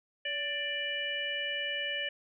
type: harmonic tone with a mistuned harmonic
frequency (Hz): 590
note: D5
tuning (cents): +8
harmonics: 1 / 3 / 4 / 5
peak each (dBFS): -41 / -36 / -39 / -35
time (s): 0.25-2.09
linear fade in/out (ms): 5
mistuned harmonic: 1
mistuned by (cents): -48
effects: none